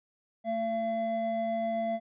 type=tone pair together; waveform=triangle; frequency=223.3 / 677.7 Hz; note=A3 / E5; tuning=+26 / +48 cents; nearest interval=octave + perfect fifth; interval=1922 cents; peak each=-33 / -27 dBFS; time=0.44-2 s; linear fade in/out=50 ms; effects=resampled to 8000 Hz